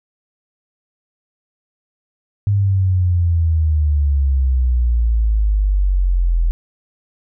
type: exponential sweep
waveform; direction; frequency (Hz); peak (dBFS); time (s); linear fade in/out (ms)
sine; down; 102.5 to 41; -12; 2.47-6.51; 0
effects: none